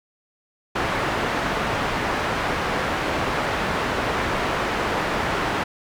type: low-pass noise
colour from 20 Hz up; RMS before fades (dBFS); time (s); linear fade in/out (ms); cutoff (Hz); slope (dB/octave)
white; -24; 0.75-5.64; 10; 1500; 12
effects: none